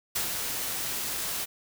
white noise with ADSR envelope, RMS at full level -28 dBFS, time 0.15-1.46 s, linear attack 10 ms, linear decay 120 ms, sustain -4 dB, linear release 24 ms, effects none

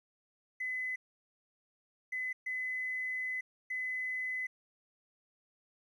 triangle tone bursts at uneven times, 2020 Hz, B6, 39 cents sharp, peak -30 dBFS, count 4, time 0.6-0.96 / 2.12-2.33 / 2.46-3.41 / 3.7-4.47 s, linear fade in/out 10 ms, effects tanh soft clip ceiling -32 dBFS

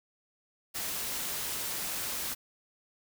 white noise, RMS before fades -35 dBFS, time 0.74-2.35 s, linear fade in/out 20 ms, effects none

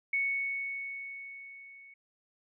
sine tone with level ramp, 2217 Hz, C#7, in tune, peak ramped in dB -26 to -51 dBFS, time 0.13-1.94 s, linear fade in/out 5 ms, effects none

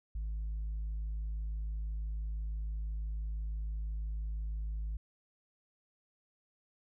sine tone, 53 Hz, G#1, 36 cents sharp, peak -32 dBFS, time 0.15-4.97 s, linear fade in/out 5 ms, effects tanh soft clip ceiling -33 dBFS

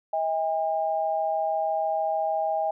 sine tone pair together, 640 / 806.3 Hz, D#5 / G5, +49 / +49 cents, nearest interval major third, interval 400 cents, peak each -26 dBFS, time 0.13-2.71 s, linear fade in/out 5 ms, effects none

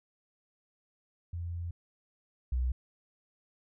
sine tone pair in turn, 85.9 / 62.57 Hz, F2 / B1, -28 / +23 cents, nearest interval perfect fourth, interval 549 cents, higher first, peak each -34 / -27 dBFS, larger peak second, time 1.33-1.71 / 2.52-2.72 s, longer first, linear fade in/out 5 ms, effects none

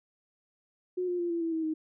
sine tone with pitch steps, 363.5 / 354.8 / 346.3 / 338 / 329.9 / 322 / 314.3 Hz, F#4 / F4 / F4 / E4 / E4 / E4 / D#4, -31 / +27 / -15 / +43 / +1 / -41 / +18 cents, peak -28 dBFS, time 0.97-1.74 s, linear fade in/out 10 ms, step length 110 ms, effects none

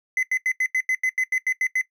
triangle tone bursts, 2034 Hz, C7, 50 cents flat, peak -17 dBFS, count 12, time 0.17-1.813 s, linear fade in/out 2 ms, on 59 ms, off 85 ms, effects noise-tail reverb RT60 0.1 s tail -17 dB re dry

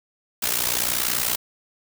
white noise with amplitude modulation, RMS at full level -20 dBFS, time 0.42-1.36 s, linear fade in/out 10 ms, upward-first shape sine, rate 60.5 Hz, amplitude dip 80%, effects none

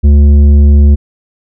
sine tone with tanh clipping, 72.2 Hz, D2, 29 cents flat, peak -3 dBFS, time 0.03-0.96 s, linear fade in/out 20 ms, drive 9 dB, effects none

